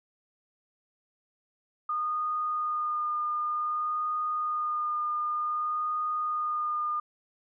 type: tone with vibrato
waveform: sine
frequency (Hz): 1222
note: D#6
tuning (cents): -32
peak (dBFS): -27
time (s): 1.89-7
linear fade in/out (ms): 5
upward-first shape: sine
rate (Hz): 0.54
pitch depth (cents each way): 14
effects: none